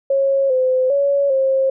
sine tone with pitch steps, 546 / 514 / 562 / 534 Hz, C#5 / C5 / C#5 / C5, -26 / -31 / +24 / +35 cents, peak -13 dBFS, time 0.1-1.7 s, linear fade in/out 5 ms, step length 400 ms, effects none

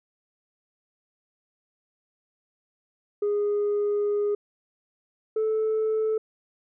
sine tone pair in turn, 412.3 / 437.1 Hz, G#4 / A4, -13 / -11 cents, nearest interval minor second, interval 102 cents, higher second, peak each -20 dBFS, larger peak neither, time 3.22-4.35 / 5.36-6.18 s, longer first, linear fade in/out 5 ms, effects tanh soft clip ceiling -20 dBFS

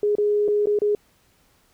sine tone with dropouts, 415.4 Hz, G#4, in tune, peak -17 dBFS, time 0.03-0.95 s, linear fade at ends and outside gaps 2 ms, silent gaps 0.153-0.183 / 0.48-0.484 / 0.658-0.67 / 0.789-0.818 s, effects pink hiss -61 dBFS RMS until 1.73 s

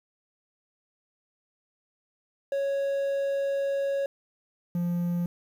triangle tone pair in turn, 554 / 174.09 Hz, C#5 / F3, -1 / -5 cents, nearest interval octave + minor sixth, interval 2004 cents, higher first, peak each -23 dBFS, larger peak neither, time 2.52-4.06 / 4.75-5.26 s, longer first, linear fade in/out 2 ms, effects 9-bit

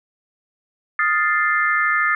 sine chord, F dominant seventh, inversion third, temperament equal, 1244.5 / 1396.9 / 1760 / 2093 Hz, Eb6 / F6 / A6 / C7, 0 / 0 / 0 / 0 cents, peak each -21 / -24 / -19 / -23 dBFS, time 0.99-2.15 s, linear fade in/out 2 ms, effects none

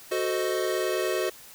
square chord, F# diminished seventh, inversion none, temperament equal with one note detuned, 370 / 440 / 517.8 / 622.3 Hz, F#4 / A4 / C5 / Eb5, 0 / 0 / -18 / 0 cents, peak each -29 / -33 / -33 / -32 dBFS, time 0.11-1.3 s, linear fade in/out 10 ms, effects white hiss -48 dBFS RMS until 1.54 s

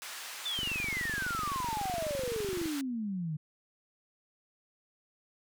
pink band-pass noise, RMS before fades -43 dBFS, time 0.02-2.81 s, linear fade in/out 0 ms, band 1200 to 14000 Hz, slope 12 dB/octave
sine exponential sweep, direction down, 3597 to 147.9 Hz, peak -32 dBFS, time 0.45-3.37 s, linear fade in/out 10 ms
click train, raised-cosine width 3 ms, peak -28 dBFS, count 50, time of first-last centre 0.59-2.658 s, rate 23.7 Hz
effects none

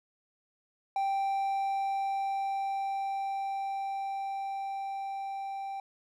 triangle tone with level ramp, 784 Hz, G5, in tune, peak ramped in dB -25 to -33 dBFS, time 0.96-5.8 s, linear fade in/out 2 ms, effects none

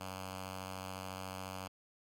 5% pulse tone with notch filter, 94 Hz, F#2, 28 cents sharp, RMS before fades -44 dBFS, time 0-1.68 s, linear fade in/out 10 ms, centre 370 Hz, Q 1.2, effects MP3 64 kbps

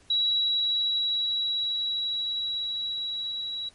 sine tone with level ramp, 3894 Hz, B7, 25 cents flat, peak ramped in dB -21 to -30 dBFS, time 0.1-3.69 s, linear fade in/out 5 ms, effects pink hiss -58 dBFS RMS until 3.74 s + MP3 48 kbps

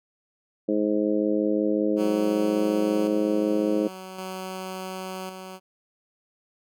harmonic tone, 105.4 Hz, G#2, 26 cents sharp, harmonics 2 / 3 / 4 / 5 / 6, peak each -28 / -24 / -28 / -27 / -37 dBFS, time 0.68-3.88 s, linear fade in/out 10 ms
10% pulse tone with tremolo, 187.4 Hz, F#3, 22 cents sharp, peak -24 dBFS, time 1.96-5.6 s, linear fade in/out 50 ms, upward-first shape square, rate 0.45 Hz, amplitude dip 45%
effects none

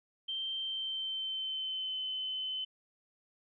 sine tone with pitch glide, 3136 to 3047 Hz, G7 to G7, 0 to -50 cents, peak -34 dBFS, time 0.28-2.65 s, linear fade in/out 10 ms, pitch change -50 cents, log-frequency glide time 0.56-2 s, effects none

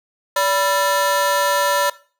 30% pulse ring-modulated tone, 780 Hz, G5, 9 cents flat, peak -10 dBFS, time 0.36-1.9 s, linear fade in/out 5 ms, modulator 205 Hz, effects noise-tail reverb RT60 0.4 s tail -19 dB re dry

